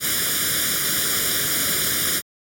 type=noise with comb filter; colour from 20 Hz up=white; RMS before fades=-21 dBFS; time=0-2.22 s; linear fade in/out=50 ms; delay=0.57 ms; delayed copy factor=+1; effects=high-pass 80 Hz 12 dB/octave + AAC 64 kbps